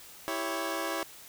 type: chord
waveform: 15% pulse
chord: C# diminished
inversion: first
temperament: equal with one note detuned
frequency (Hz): 329.6 / 395.2 / 554.4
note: E4 / G4 / C#5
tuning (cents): 0 / +14 / 0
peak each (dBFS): -28 / -32 / -29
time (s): 0.28-1.03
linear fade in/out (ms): 0
effects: white hiss -50 dBFS RMS until 1.28 s